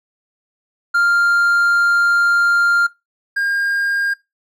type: tone pair in turn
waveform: triangle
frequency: 1396.9 / 1612.4 Hz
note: F6 / G6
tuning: 0 / +48 cents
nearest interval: major second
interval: 248 cents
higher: second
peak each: -10 / -14 dBFS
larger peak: first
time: 0.94-2.87 / 3.36-4.14 s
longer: first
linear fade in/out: 10 ms
effects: noise-tail reverb RT60 0.2 s tail -20 dB re dry